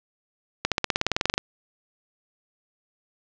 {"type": "accelerating click train", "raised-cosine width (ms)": 0.2, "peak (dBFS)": -4, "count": 15, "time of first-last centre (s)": [0.65, 1.379], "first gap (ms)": 67, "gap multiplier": 0.96, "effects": ["low-pass 6000 Hz 12 dB/octave", "7-bit"]}